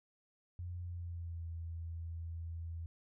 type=tone with pitch glide; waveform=sine; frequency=88.1 to 83.16 Hz; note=F2 to E2; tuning=+16 to +16 cents; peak=-40 dBFS; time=0.59-2.86 s; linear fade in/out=0 ms; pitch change=-100 cents; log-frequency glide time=0.82-1.47 s; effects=none

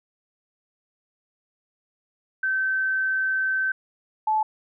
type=tone pair in turn; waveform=sine; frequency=1542 / 866.1 Hz; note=G6 / A5; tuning=-29 / -28 cents; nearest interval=minor seventh; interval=999 cents; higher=first; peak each=-21 / -19 dBFS; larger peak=second; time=2.43-3.72 / 4.27-4.43 s; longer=first; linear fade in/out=5 ms; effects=none

